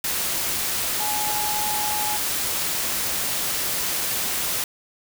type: tone in noise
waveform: sine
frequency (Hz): 843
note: G#5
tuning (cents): +26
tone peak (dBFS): -27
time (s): 1-2.17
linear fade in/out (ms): 2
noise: white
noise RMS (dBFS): -25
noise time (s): 0.04-4.64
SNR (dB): -5
effects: none